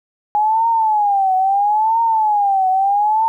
sine tone with vibrato, 830.6 Hz, G#5, in tune, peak -12 dBFS, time 0.35-3.28 s, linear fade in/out 0 ms, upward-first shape triangle, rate 0.75 Hz, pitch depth 190 cents each way, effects 9-bit

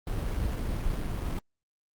brown noise with sample-and-hold, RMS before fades -30 dBFS, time 0.07-1.39 s, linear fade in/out 2 ms, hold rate 4410 Hz, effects Opus 32 kbps

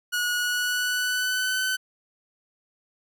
sawtooth tone with pitch glide, 1456 to 1517 Hz, F#6 to F#6, -28 to +43 cents, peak -20 dBFS, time 0.12-1.77 s, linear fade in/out 20 ms, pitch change +71 cents, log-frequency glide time 0.34-1.64 s, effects none

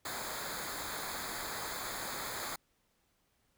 pink noise with comb filter, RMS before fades -40 dBFS, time 0.05-2.56 s, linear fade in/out 5 ms, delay 0.35 ms, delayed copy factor -0.8, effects pink hiss -75 dBFS RMS until 3.57 s

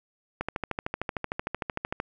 click train, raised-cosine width 0.5 ms, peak -14 dBFS, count 22, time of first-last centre 0.41-2.001 s, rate 13.2 Hz, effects none

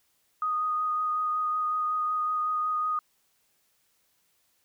sine tone with vibrato, 1241 Hz, D#6, 5 cents flat, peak -25 dBFS, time 0.42-2.99 s, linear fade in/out 2 ms, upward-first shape sine, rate 5.4 Hz, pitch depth 12 cents each way, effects white hiss -70 dBFS RMS until 4.64 s

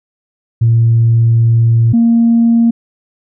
sine tone pair in turn, 115.3 / 231.9 Hz, A#2 / A#3, -19 / -9 cents, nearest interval octave, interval 1210 cents, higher second, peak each -5 dBFS, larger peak neither, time 0.61-1.93 / 1.93-2.71 s, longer first, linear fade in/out 10 ms, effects tanh soft clip ceiling -2 dBFS

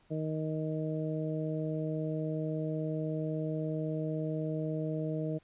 harmonic tone, 156.3 Hz, D#3, 8 cents sharp, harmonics 1 / 2 / 3 / 4, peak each -34 / -37 / -39 / -40 dBFS, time 0.1-5.39 s, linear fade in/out 20 ms, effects pink hiss -67 dBFS RMS until 5.43 s + resampled to 8000 Hz

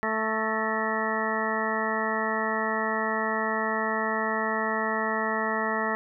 harmonic tone with a mistuned harmonic, 220 Hz, A3, in tune, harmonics 1 / 2 / 3 / 4 / 5 / 6 / 8 / 9, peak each -33 / -33 / -33 / -33 / -33 / -33 / -33 / -33 dBFS, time 0.03-5.95 s, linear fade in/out 0 ms, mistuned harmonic 9, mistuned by -60 cents, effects none

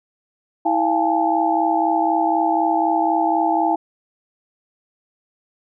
sine tone cluster, 326.1 / 694 / 807 / 871 Hz, E4 / F5 / G#5 / A5, -19 / -11 / -50 / -18 cents, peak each -21 dBFS, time 0.65-3.76 s, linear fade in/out 10 ms, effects none

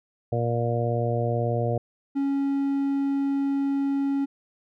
harmonic tone, 118.2 Hz, A#2, 24 cents sharp, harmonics 1 / 2 / 3 / 4 / 5 / 6, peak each -25 / -34 / -34 / -29 / -30 / -32 dBFS, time 0.32-1.78 s, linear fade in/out 5 ms
triangle tone, 277.2 Hz, C#4, in tune, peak -20 dBFS, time 2.15-4.26 s, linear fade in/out 20 ms
effects none

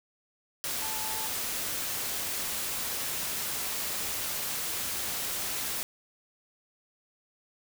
sine tone in noise, 875 Hz, A5, 10 cents flat, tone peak -40 dBFS, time 0.82-1.27 s, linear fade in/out 0 ms, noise white, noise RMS -33 dBFS, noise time 0.64-5.83 s, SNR -10 dB, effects none

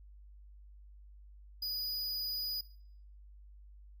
square tone, 4939 Hz, D#8, 14 cents flat, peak -35 dBFS, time 1.62-2.61 s, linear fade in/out 5 ms, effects noise-tail reverb RT60 0.6 s tail -18 dB re dry + added 50 Hz sine -52 dBFS peak until 4 s

